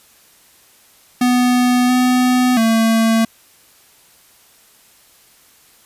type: tone with pitch steps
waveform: square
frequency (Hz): 247.7 / 251 / 225.2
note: B3 / B3 / A3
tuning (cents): +5 / +28 / +40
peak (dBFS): -12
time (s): 1.21-3.25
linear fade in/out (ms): 5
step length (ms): 680
effects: white hiss -50 dBFS RMS until 5.85 s + resampled to 32000 Hz